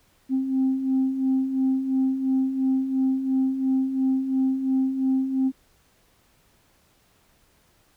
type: beating tone pair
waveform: sine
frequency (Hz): 261.6 / 264.5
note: C4 / C4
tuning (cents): 0 / +19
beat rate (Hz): 2.9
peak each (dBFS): -27 / -20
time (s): 0.29-5.52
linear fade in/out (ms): 50
effects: tanh soft clip ceiling -15 dBFS + pink hiss -62 dBFS RMS until 7.96 s